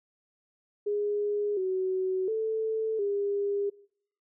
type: tone with pitch steps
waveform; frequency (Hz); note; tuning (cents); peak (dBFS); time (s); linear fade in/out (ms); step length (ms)
sine; 413.1 / 374.8 / 441.1 / 403.5; G#4 / F#4 / A4 / G#4; -9 / +22 / +4 / -50; -26; 0.86-3.7; 10; 710
effects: noise-tail reverb RT60 0.6 s tail -21 dB re dry